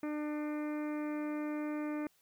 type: harmonic tone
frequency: 299.9 Hz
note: D4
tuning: 36 cents sharp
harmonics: 1 / 2 / 3 / 4 / 5 / 6 / 7 / 8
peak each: -35 / -44 / -51 / -50 / -54 / -55 / -54 / -56 dBFS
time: 0.03-2.07 s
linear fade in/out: 2 ms
effects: white hiss -71 dBFS RMS until 2.21 s